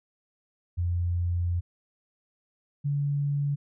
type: tone pair in turn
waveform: sine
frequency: 87.31 / 143 Hz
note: F2 / D3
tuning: 0 / -46 cents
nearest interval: major sixth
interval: 854 cents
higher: second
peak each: -24 dBFS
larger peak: neither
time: 0.77-1.61 / 2.84-3.56 s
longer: first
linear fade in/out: 20 ms
effects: none